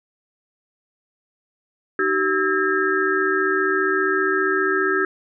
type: tone cluster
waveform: sine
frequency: 307.3 / 382.3 / 1303 / 1620 / 1808 Hz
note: D#4 / G4 / E6 / G#6 / A6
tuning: -21 / -43 / -20 / -43 / +47 cents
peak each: -28 / -21 / -24 / -22 / -29 dBFS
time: 1.99-5.05 s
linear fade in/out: 2 ms
effects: none